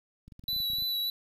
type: clicks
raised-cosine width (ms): 5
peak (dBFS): -36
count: 12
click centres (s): 0.28 / 0.322 / 0.394 / 0.439 / 0.487 / 0.531 / 0.564 / 0.603 / 0.702 / 0.734 / 0.785 / 0.823
type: tone with vibrato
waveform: square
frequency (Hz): 3951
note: B7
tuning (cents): 0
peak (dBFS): -29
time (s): 0.48-1.1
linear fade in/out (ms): 2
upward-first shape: sine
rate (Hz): 3.4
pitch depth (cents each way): 19
effects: 10-bit